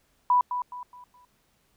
sine tone with echo, 987.8 Hz, B5, in tune, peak -17 dBFS, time 0.3-0.41 s, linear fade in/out 2 ms, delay 210 ms, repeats 4, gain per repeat -9 dB, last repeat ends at 1.25 s, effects pink hiss -68 dBFS RMS until 1.76 s

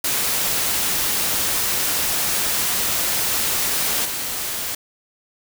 white noise with level steps, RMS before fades -21 / -26 dBFS, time 0.04-4.75 s, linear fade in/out 5 ms, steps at 4.04 s, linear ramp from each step 20 ms, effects none

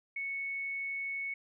sine tone, 2212 Hz, C#7, 4 cents flat, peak -34 dBFS, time 0.16-1.34 s, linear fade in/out 5 ms, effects none

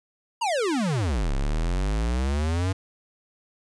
square exponential two-way sweep, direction down then up, 987.8 to 32.7 to 96.9 Hz, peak -23 dBFS, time 0.41-2.73 s, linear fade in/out 10 ms, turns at 1.33 s, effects resampled to 22050 Hz

